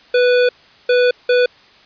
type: tone bursts at uneven times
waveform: square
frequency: 493.9 Hz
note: B4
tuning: in tune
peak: -11 dBFS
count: 3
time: 0.14-0.49 / 0.89-1.11 / 1.29-1.46 s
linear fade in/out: 5 ms
effects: white hiss -47 dBFS RMS until 1.85 s + resampled to 11025 Hz